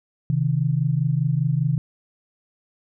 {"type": "tone pair together", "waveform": "sine", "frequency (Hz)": [132.1, 157.09], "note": ["C3", "D#3"], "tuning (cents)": [17, 17], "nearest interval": "minor third", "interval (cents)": 300, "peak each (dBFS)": -21, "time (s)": [0.3, 1.78], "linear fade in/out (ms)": 0, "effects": []}